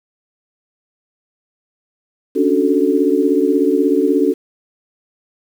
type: chord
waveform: sine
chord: D major seventh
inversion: third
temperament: equal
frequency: 277.2 / 293.7 / 370 / 440 Hz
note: C#4 / D4 / F#4 / A4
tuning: 0 / 0 / 0 / 0 cents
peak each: -17 dBFS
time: 2.35-4.34 s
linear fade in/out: 20 ms
effects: 7-bit